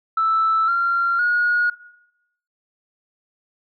sine tone with pitch steps, 1318.5 / 1380.1 / 1444.5 Hz, E6 / F6 / F#6, 0 / -21 / -42 cents, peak -15 dBFS, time 0.17-1.7 s, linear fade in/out 5 ms, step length 510 ms, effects noise-tail reverb RT60 0.8 s tail -18 dB re dry + tanh soft clip ceiling -11 dBFS

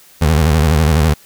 25% pulse tone with vibrato, 77.78 Hz, D#2, in tune, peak -6 dBFS, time 0.21-1.14 s, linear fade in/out 10 ms, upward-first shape sine, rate 12 Hz, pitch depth 140 cents each way, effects white hiss -45 dBFS RMS until 1.25 s

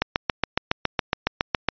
click train, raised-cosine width 0.3 ms, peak -3 dBFS, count 13, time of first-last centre 0.02-1.687 s, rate 7.2 Hz, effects resampled to 11025 Hz

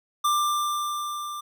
square tone with level ramp, 1186 Hz, D6, 17 cents sharp, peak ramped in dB -20 to -33 dBFS, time 0.24-1.41 s, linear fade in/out 10 ms, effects none

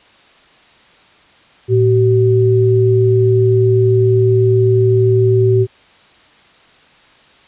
sine tone pair together, 113.3 / 381.1 Hz, A#2 / G4, -49 / -49 cents, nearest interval octave + major sixth, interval 2100 cents, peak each -11 dBFS, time 1.68-5.67 s, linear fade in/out 50 ms, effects white hiss -47 dBFS RMS until 7.47 s + resampled to 8000 Hz

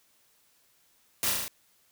white noise with echo, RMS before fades -28 dBFS, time 1.23-1.3 s, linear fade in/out 0 ms, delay 36 ms, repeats 5, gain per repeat -2 dB, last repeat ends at 1.48 s, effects white hiss -66 dBFS RMS until 1.91 s

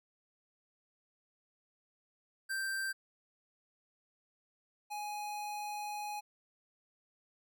square tone pair in turn, 1569 / 833.8 Hz, G6 / G#5, +1 / +7 cents, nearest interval major seventh, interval 1094 cents, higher first, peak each -35 / -39 dBFS, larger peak first, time 2.49-2.93 / 4.9-6.21 s, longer second, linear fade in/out 20 ms, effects none

